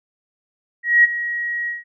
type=tone with ADSR envelope; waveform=sine; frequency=1900 Hz; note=A#6; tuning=33 cents sharp; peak=-7 dBFS; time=0.83-1.84 s; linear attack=210 ms; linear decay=21 ms; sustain=-14 dB; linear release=160 ms; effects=none